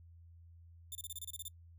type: tone bursts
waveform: 5% pulse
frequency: 3569 Hz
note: A7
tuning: 24 cents sharp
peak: -34 dBFS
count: 10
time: 0.92-1.482 s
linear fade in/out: 2 ms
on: 31 ms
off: 28 ms
effects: noise-tail reverb RT60 0.1 s tail -26 dB re dry + added 84 Hz sine -55 dBFS peak until 1.78 s